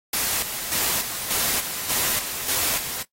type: noise with tremolo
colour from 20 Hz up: white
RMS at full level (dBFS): -23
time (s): 0.13-3.03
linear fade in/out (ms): 5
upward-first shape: square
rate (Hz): 1.7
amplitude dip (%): 55
effects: noise-tail reverb RT60 0.1 s tail -17 dB re dry + AAC 48 kbps